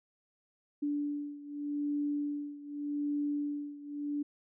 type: beating tone pair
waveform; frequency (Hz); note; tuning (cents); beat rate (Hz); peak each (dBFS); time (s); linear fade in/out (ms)
sine; 290.7 / 291.54; D4 / D4; -18 / -13; 0.84; -34 / -37; 0.82-4.23; 10
effects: none